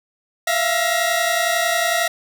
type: tone cluster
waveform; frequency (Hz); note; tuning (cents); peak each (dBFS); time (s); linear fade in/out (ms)
sawtooth; 665 / 696 / 1900; E5 / F5 / A#6; +15 / -6 / +33; -18; 0.47-2.08; 5
effects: none